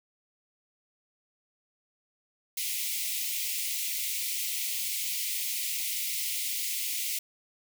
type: high-pass noise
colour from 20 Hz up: white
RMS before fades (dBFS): -32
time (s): 2.57-7.19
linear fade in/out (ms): 5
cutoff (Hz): 2000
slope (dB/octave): 96
effects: none